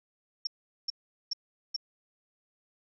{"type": "tone bursts", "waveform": "sine", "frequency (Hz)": 5480, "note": "F8", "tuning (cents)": -34, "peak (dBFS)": -28, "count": 4, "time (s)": [0.45, 1.764], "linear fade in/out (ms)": 5, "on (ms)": 21, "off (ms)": 410, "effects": []}